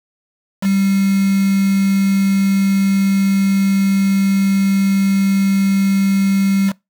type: tone with quantisation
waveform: sine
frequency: 195.3 Hz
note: G3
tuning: 6 cents flat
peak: -12 dBFS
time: 0.61-6.73 s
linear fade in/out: 50 ms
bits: 4
effects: noise-tail reverb RT60 0.2 s tail -23 dB re dry